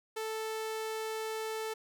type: tone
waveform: sawtooth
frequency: 440 Hz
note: A4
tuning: in tune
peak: -31 dBFS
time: 0.16-1.74 s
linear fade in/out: 10 ms
effects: none